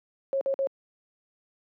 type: tone bursts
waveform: sine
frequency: 544 Hz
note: C#5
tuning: 33 cents flat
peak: -23 dBFS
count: 3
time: 0.33-0.67 s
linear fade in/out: 0 ms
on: 80 ms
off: 50 ms
effects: high-pass 300 Hz 12 dB/octave